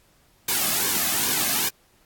white noise with flanger, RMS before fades -23 dBFS, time 0.48-1.69 s, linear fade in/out 5 ms, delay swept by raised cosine 1.5 to 2.17 ms, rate 2.5 Hz, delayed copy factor -0.75, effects pink hiss -60 dBFS RMS until 2.05 s + AAC 64 kbps

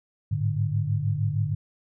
sine tone cluster, 102 / 108.4 / 147.3 Hz, G#2 / A2 / D3, -31 / -25 / +6 cents, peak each -27 dBFS, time 0.31-1.55 s, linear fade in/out 10 ms, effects none

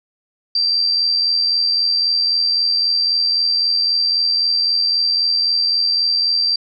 sine tone with amplitude modulation, 4699 Hz, D8, in tune, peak -12 dBFS, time 0.55-6.56 s, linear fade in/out 5 ms, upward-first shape sine, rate 83.8 Hz, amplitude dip 40%, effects none

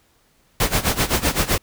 pink noise with tremolo, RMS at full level -17 dBFS, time 0.6-1.58 s, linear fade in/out 2 ms, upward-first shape sine, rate 7.8 Hz, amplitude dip 85%, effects pink hiss -60 dBFS RMS until 1.62 s

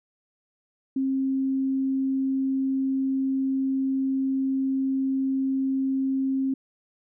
sine tone, 267.2 Hz, C4, 36 cents sharp, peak -22 dBFS, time 0.96-6.54 s, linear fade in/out 5 ms, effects none

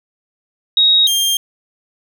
sine / sawtooth tone pair in turn, 3779 / 3198 Hz, A#7 / G7, +23 / +34 cents, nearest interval minor third, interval 289 cents, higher first, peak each -8 / -10 dBFS, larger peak first, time 0.77-1.07 / 1.07-1.37 s, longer neither, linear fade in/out 2 ms, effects none

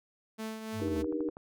sawtooth tone with tremolo, 220 Hz, A3, in tune, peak -31 dBFS, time 0.38-1.03 s, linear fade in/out 20 ms, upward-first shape triangle, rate 3.4 Hz, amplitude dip 55%
sine linear sweep, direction down, 110 to 67.8 Hz, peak -37 dBFS, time 0.72-1.07 s, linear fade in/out 50 ms
click train, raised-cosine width 1 ms, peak -32 dBFS, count 8, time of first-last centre 0.8-1.369 s, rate 12.3 Hz
sine chord, Eb major seventh, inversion third, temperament equal with one note detuned, 293.7 / 311.1 / 392 / 476 Hz, D4 / Eb4 / G4 / Bb4, 0 / 0 / 0 / +36 cents, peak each -39 / -33 / -38 / -36 dBFS, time 0.81-1.3 s, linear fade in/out 10 ms
effects none

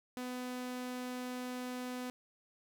sawtooth tone, 250.3 Hz, B3, 23 cents sharp, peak -35 dBFS, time 0.17-2.1 s, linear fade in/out 0 ms, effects none

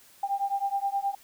sine beating tone pair, 790 / 799.5 Hz, G5 / G5, +13 / +34 cents, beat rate 9.5 Hz, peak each -29 dBFS, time 0.23-1.15 s, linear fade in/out 5 ms, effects white hiss -56 dBFS RMS until 1.23 s

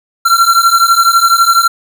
square beating tone pair, 1358 / 1370 Hz, F6 / F6, -49 / -34 cents, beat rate 12 Hz, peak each -10 dBFS, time 0.25-1.68 s, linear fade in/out 10 ms, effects 7-bit

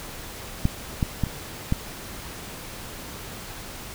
clicks, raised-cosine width 5 ms, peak -7 / -9 / -9 / -23 / -8 dBFS, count 5, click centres 0.654 / 1.028 / 1.237 / 1.268 / 1.724 s, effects pink hiss -38 dBFS RMS until 3.94 s

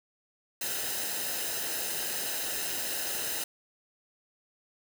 white noise with comb filter, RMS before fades -33 dBFS, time 0.61-3.44 s, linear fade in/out 5 ms, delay 0.88 ms, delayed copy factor -0.6, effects none

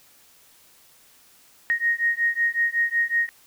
sine beating tone pair, 1864.7 / 1870.1 Hz, A#6 / A#6, 0 / +5 cents, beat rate 5.4 Hz, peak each -23 dBFS, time 1.7-3.29 s, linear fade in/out 0 ms, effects white hiss -55 dBFS RMS until 3.46 s

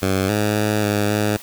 10% pulse tone with pitch steps, 95.5 / 105.2 / 105.9 / 103.4 / 105.3 Hz, G2 / G#2 / G#2 / G#2 / G#2, -45 / +23 / +34 / -7 / +24 cents, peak -9 dBFS, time 0.02-1.37 s, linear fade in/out 5 ms, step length 270 ms, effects white hiss -40 dBFS RMS until 1.42 s

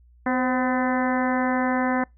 harmonic tone with a mistuned harmonic, 253.5 Hz, B3, 45 cents sharp, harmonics 1 / 2 / 3 / 4 / 5 / 6 / 7 / 8, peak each -23 / -29 / -28 / -30 / -35 / -33 / -32 / -36 dBFS, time 0.26-2.04 s, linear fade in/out 5 ms, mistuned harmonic 2, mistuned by +49 cents, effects noise-tail reverb RT60 0.2 s tail -26 dB re dry + added 60 Hz sine -51 dBFS peak until 2.17 s

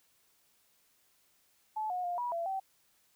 sine tone with pitch steps, 864 / 725 / 705 / 971 / 677 / 770 Hz, A5 / F#5 / F5 / B5 / E5 / G5, -32 / -35 / +16 / -30 / +46 / -31 cents, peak -32 dBFS, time 1.76-2.6 s, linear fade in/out 10 ms, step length 140 ms, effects white hiss -70 dBFS RMS until 3.15 s

